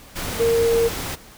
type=tone in noise; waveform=sine; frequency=462.3 Hz; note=A#4; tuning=14 cents flat; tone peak=-15 dBFS; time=0.39-0.89 s; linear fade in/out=20 ms; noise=pink; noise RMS=-28 dBFS; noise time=0.15-1.16 s; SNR=+10 dB; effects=pink hiss -45 dBFS RMS until 1.37 s